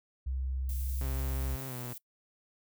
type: tone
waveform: sine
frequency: 65.41 Hz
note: C2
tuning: in tune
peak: -31 dBFS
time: 0.26-1.56 s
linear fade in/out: 10 ms
type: noise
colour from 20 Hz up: violet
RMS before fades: -45 dBFS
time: 0.69-1.98 s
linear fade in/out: 2 ms
type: tone with pitch glide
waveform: sawtooth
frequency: 133.4 to 122.33 Hz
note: C3 to B2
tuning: +34 to -16 cents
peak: -35 dBFS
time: 1.01-1.93 s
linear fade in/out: 0 ms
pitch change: -150 cents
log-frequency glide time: 1.67-1.77 s
effects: noise-tail reverb RT60 0.1 s tail -22 dB re dry